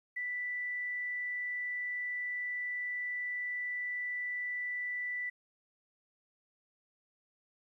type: tone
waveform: sine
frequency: 1975.5 Hz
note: B6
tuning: in tune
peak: -34 dBFS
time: 0.16-5.3 s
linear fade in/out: 10 ms
effects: 12-bit